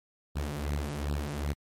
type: beating tone pair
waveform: sawtooth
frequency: 71.5 / 74.1 Hz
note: D2 / D2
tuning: -46 / +16 cents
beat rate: 2.6 Hz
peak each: -29 / -30 dBFS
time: 0.35-1.54 s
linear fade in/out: 20 ms
effects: MP3 64 kbps